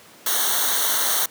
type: noise with comb filter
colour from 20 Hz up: white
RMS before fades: -21 dBFS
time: 0.26-1.26 s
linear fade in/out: 5 ms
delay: 0.4 ms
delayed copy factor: -0.9
effects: pink hiss -47 dBFS RMS until 1.3 s + high-pass 200 Hz 12 dB/octave